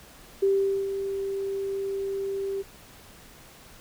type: tone with ADSR envelope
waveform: sine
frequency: 392 Hz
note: G4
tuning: in tune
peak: -18 dBFS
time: 0.42-2.63 s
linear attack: 11 ms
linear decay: 440 ms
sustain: -9 dB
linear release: 24 ms
effects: pink hiss -50 dBFS RMS until 3.8 s